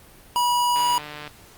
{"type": "tone", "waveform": "square", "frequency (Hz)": 971, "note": "B5", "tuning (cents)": -30, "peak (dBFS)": -19, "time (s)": [0.36, 0.98], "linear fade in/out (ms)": 0}
{"type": "click train", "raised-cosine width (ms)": 0.3, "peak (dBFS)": -20, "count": 78, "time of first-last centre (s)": [0.76, 1.277], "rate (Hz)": 149}
{"effects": ["pink hiss -49 dBFS RMS until 1.57 s", "Opus 32 kbps"]}